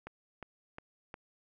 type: click train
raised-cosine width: 0.5 ms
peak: -28 dBFS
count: 4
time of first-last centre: 0.07-1.141 s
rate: 2.8 Hz
effects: none